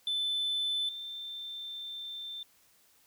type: tone pair in turn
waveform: sine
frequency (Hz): 3520 / 3565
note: A7 / A7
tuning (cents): 0 / +22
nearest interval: unison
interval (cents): 22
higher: second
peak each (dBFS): -27 / -38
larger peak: first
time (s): 0.07-0.89 / 0.89-2.43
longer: second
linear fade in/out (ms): 2
effects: tanh soft clip ceiling -27 dBFS + white hiss -65 dBFS RMS until 3.06 s